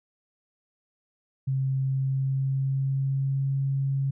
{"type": "tone with pitch glide", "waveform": "sine", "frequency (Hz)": [133.7, 136.59], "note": ["C3", "C#3"], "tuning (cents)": [38, -25], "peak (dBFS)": -23, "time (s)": [1.47, 4.11], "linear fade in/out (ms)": 10, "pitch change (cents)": 37, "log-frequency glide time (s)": [1.82, 3.55], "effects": []}